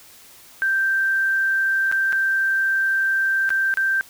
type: tone with dropouts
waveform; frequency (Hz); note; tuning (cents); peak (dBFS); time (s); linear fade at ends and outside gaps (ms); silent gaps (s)
sine; 1568; G6; 0; -17; 0.62-4.01; 0; 1.915-1.924 / 2.124-2.129 / 3.492-3.504 / 3.74-3.772
effects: white hiss -47 dBFS RMS until 4.09 s